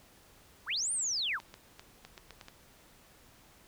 sine linear two-way sweep, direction up then down, 754 to 9250 to 754 Hz, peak -30 dBFS, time 0.66-1.4 s, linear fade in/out 50 ms, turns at 0.92 s
clicks, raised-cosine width 0.2 ms, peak -29 dBFS, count 8, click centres 1.401 / 1.541 / 1.795 / 2.05 / 2.178 / 2.307 / 2.412 / 2.484 s
effects pink hiss -60 dBFS RMS until 3.67 s

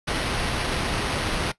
pink noise with sample-and-hold, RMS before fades -26 dBFS, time 0.07-1.52 s, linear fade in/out 10 ms, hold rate 7350 Hz, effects noise-tail reverb RT60 0.1 s tail -17 dB re dry + resampled to 24000 Hz

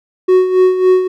triangle tone with tremolo, 370 Hz, F#4, in tune, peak -3 dBFS, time 0.28-1.08 s, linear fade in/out 10 ms, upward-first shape sine, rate 3.6 Hz, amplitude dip 65%, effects none

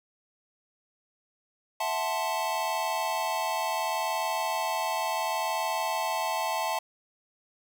square chord, F# half-diminished seventh, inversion third, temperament equal, 659.3 / 740 / 880 / 1046.5 Hz, E5 / F#5 / A5 / C6, 0 / 0 / 0 / 0 cents, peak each -34 / -36 / -31 / -36 dBFS, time 1.8-6.79 s, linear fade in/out 5 ms, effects none

